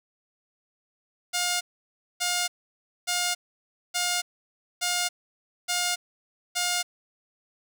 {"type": "tone bursts", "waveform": "5% pulse", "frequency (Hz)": 711, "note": "F5", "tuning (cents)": 31, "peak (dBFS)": -13, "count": 7, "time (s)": [1.33, 6.83], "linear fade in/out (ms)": 20, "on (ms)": 280, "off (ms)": 590, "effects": []}